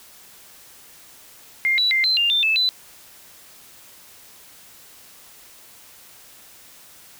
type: tone with pitch steps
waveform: sine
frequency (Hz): 2113 / 3938 / 2093 / 4088 / 2800 / 3574 / 2620 / 4004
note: C7 / B7 / C7 / C8 / F7 / A7 / E7 / B7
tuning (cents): +16 / -6 / 0 / -41 / +4 / +26 / -11 / +23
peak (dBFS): -16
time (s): 1.65-2.69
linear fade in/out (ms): 0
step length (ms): 130
effects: white hiss -47 dBFS RMS until 7.19 s